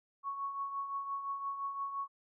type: tone with tremolo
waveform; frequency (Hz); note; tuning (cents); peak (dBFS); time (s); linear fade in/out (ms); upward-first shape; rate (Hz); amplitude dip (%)
sine; 1108.7; C#6; 0; -33; 0.23-2.08; 50; triangle; 5.8; 60
effects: none